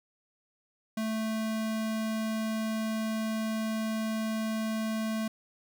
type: tone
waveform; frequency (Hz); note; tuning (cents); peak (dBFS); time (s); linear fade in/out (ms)
square; 220; A3; 0; -30; 0.97-5.28; 5
effects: none